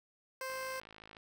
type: tone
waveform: 15% pulse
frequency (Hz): 523.3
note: C5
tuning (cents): 0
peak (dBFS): -32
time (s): 0.41-0.8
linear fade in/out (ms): 2
type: click train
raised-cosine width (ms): 0.3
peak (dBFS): -36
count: 37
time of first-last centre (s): 0.5-1.168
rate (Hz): 53.9
effects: none